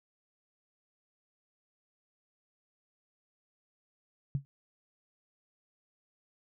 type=tone with exponential decay; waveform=sine; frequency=138.59 Hz; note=C#3; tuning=in tune; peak=-24 dBFS; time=4.35-4.45 s; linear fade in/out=0 ms; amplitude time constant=21 ms; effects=none